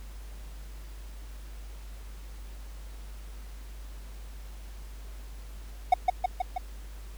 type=tone with echo; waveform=triangle; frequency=735 Hz; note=F#5; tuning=12 cents flat; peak=-13 dBFS; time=5.92-5.94 s; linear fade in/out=5 ms; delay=160 ms; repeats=4; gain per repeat=-3 dB; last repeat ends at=6.58 s; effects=added 50 Hz sine -40 dBFS peak until 7.17 s + pink hiss -54 dBFS RMS until 7.17 s